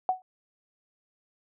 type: tone with exponential decay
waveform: sine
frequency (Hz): 744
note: F#5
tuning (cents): +9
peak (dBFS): -18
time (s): 0.09-0.22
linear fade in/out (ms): 1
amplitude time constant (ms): 28
effects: none